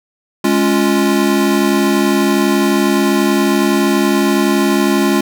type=chord; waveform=square; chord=Db major; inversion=second; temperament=equal; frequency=207.7 / 277.2 / 349.2 Hz; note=Ab3 / Db4 / F4; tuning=0 / 0 / 0 cents; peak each=-16 dBFS; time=0.44-5.21 s; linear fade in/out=5 ms; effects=none